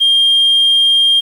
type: tone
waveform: sine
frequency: 3209 Hz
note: G7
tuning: 40 cents sharp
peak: -6 dBFS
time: 0-1.21 s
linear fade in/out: 20 ms
effects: tanh soft clip ceiling -5 dBFS + 7-bit